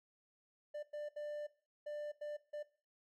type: tone bursts at uneven times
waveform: triangle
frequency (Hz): 593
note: D5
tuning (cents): +17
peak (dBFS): -39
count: 6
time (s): 0.74-0.83 / 0.93-1.09 / 1.16-1.47 / 1.86-2.12 / 2.21-2.37 / 2.53-2.63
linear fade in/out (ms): 10
effects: noise-tail reverb RT60 0.4 s tail -17 dB re dry